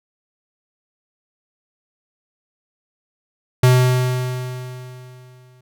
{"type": "tone with exponential decay", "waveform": "square", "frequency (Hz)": 126.5, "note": "B2", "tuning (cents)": 42, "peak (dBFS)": -9, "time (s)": [3.63, 5.61], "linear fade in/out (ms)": 5, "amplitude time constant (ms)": 430, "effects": []}